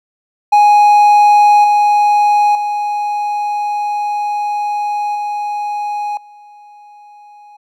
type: tone with level steps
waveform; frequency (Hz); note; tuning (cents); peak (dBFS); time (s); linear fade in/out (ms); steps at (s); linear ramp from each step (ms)
triangle; 830; G#5; -1; -3 / -6 / -13 / -15 / -35; 0.52-7.57; 10; 1.64 / 2.55 / 5.15 / 6.17; 2
effects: none